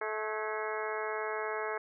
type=harmonic tone with a mistuned harmonic; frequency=216.5 Hz; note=A3; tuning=28 cents flat; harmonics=2 / 3 / 4 / 5 / 6 / 7 / 8 / 9 / 10; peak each=-37 / -41 / -41 / -42 / -42 / -46 / -42 / -47 / -44 dBFS; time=0.01-1.78 s; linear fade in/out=5 ms; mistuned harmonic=8; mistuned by=-67 cents; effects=none